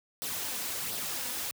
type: noise with flanger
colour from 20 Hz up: white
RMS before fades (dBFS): -35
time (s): 0.22-1.51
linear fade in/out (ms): 0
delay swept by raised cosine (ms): 0.21 to 4.11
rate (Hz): 1.4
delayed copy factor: +0.5
effects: high-pass 80 Hz 12 dB/octave